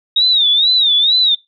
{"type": "tone with vibrato", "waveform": "sine", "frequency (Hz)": 3719, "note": "A#7", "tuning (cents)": -5, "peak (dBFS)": -9, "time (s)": [0.16, 1.35], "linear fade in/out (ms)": 5, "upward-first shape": "sine", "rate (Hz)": 2.2, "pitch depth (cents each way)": 140, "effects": ["noise-tail reverb RT60 0.2 s tail -20 dB re dry"]}